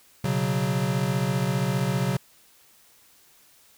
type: chord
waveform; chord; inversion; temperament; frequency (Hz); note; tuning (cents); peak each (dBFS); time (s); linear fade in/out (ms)
square; B suspended second; none; equal; 123.47 / 138.59 / 185; B2 / C#3 / F#3; 0 / 0 / 0; -29 / -27 / -28; 0.24-2.17; 5
effects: white hiss -57 dBFS RMS until 3.77 s